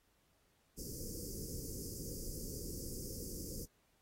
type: band-stop noise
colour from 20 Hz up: pink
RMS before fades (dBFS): -45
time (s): 0.77-3.66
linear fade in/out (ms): 20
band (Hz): 520 to 4800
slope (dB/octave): 96
effects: pink hiss -75 dBFS RMS until 4.01 s + AAC 48 kbps